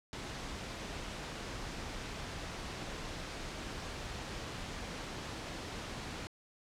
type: noise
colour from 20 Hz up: pink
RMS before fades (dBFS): -42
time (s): 0.13-6.27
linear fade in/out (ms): 0
effects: low-pass 6000 Hz 12 dB/octave